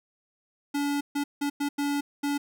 square tone bursts at uneven times, 286.1 Hz, D4, 45 cents flat, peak -26 dBFS, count 6, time 0.74-1.01 / 1.15-1.24 / 1.41-1.5 / 1.6-1.69 / 1.78-2.01 / 2.23-2.38 s, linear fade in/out 10 ms, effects none

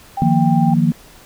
sine tone, 791 Hz, G5, 15 cents sharp, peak -19 dBFS, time 0.17-0.74 s, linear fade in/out 5 ms
sine chord, Eb suspended second, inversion none, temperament just, 155.56 / 175.01 / 233.3 Hz, Eb3 / F3 / Bb3, 0 / +4 / +2 cents, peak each -16 dBFS, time 0.22-0.92 s, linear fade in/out 0 ms
effects pink hiss -44 dBFS RMS until 1.25 s

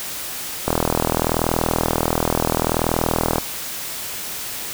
click train, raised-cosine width 1 ms, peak -3 dBFS, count 111, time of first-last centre 0.68-3.383 s, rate 40.7 Hz, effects white hiss -29 dBFS RMS until 4.73 s

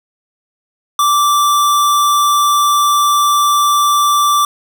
square tone, 1170 Hz, D6, 7 cents flat, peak -10 dBFS, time 0.99-4.45 s, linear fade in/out 2 ms, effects none

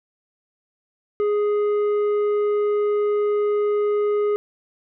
sine tone with tanh clipping, 415.3 Hz, G#4, in tune, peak -19 dBFS, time 1.2-4.36 s, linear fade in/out 0 ms, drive 7 dB, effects none

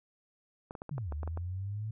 clicks, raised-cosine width 1 ms, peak -27 dBFS, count 9, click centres 0.709 / 0.752 / 0.819 / 0.893 / 0.981 / 1.123 / 1.232 / 1.276 / 1.374 s
sine linear two-way sweep, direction down then up, 155.56 to 71.9 to 111 Hz, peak -34 dBFS, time 0.91-1.91 s, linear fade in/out 5 ms, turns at 1.11 s
effects none

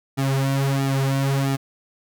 sawtooth tone with flanger, 136.4 Hz, C#3, 28 cents flat, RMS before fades -21 dBFS, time 0.17-1.57 s, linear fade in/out 20 ms, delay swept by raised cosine 1.9 to 5 ms, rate 1.5 Hz, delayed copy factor -1, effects none

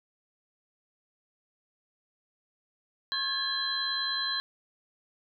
sine tone cluster, 1077 / 1633 / 1712 / 3246 / 4055 Hz, C6 / G#6 / A6 / G#7 / B7, +50 / -30 / -48 / -40 / +45 cents, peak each -38 / -38 / -37 / -38 / -30 dBFS, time 3.12-4.4 s, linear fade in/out 0 ms, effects none

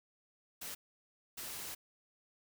white noise bursts at uneven times, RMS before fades -44 dBFS, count 2, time 0.61-0.75 / 1.37-1.75 s, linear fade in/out 10 ms, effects none

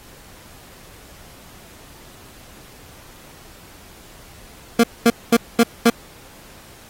25% pulse tone bursts, 233.1 Hz, A#3, in tune, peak -6 dBFS, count 5, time 4.79-5.9 s, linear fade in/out 5 ms, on 46 ms, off 220 ms, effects pink hiss -45 dBFS RMS until 6.89 s + AAC 48 kbps

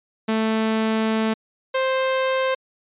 sawtooth tone pair in turn, 220.6 / 524.7 Hz, A3 / C5, +5 / +5 cents, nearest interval octave + minor third, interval 1500 cents, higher second, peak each -15 dBFS, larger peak neither, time 0.28-1.34 / 1.74-2.55 s, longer first, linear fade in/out 10 ms, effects resampled to 8000 Hz

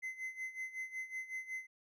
triangle tone with tremolo, 2052 Hz, C7, 34 cents flat, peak -36 dBFS, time 0.02-1.67 s, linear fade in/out 20 ms, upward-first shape sine, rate 5.4 Hz, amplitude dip 80%, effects none

